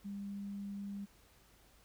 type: tone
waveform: sine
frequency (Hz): 200.4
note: G3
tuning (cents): +38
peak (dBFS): -40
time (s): 0.04-1.06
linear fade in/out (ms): 20
effects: added 50 Hz sine -69 dBFS peak until 1.84 s + pink hiss -66 dBFS RMS until 1.84 s